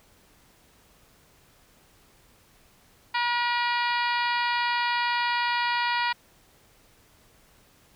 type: harmonic tone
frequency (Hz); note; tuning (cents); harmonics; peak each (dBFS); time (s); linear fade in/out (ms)
479.8; A#4; +50; 2 / 3 / 4 / 5 / 6 / 7 / 8 / 9 / 10; -26 / -32 / -30 / -33 / -36 / -40 / -40 / -38 / -40; 3.14-6.13; 10
effects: pink hiss -59 dBFS RMS until 7.95 s